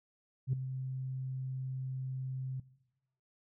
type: tone with ADSR envelope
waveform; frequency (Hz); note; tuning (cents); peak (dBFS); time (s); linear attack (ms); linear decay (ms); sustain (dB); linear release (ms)
sine; 130.81; C3; 0; -24; 0.47-2.6; 61; 4; -11; 4
effects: noise-tail reverb RT60 1.0 s tail -21 dB re dry + tanh soft clip ceiling -24 dBFS